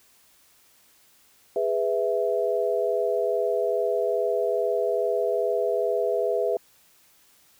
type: chord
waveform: sine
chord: E major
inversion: first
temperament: just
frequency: 412 / 494.4 / 659.3 Hz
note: G#4 / B4 / E5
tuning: -14 / +2 / 0 cents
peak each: -26 / -26 / -26 dBFS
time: 1.56-6.57 s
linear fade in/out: 2 ms
effects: white hiss -59 dBFS RMS until 7.59 s